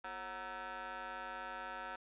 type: ring-modulated tone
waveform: 20% pulse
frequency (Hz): 196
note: G3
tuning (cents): 0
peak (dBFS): -35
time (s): 0.04-1.96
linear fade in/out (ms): 5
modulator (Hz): 1130
effects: resampled to 8000 Hz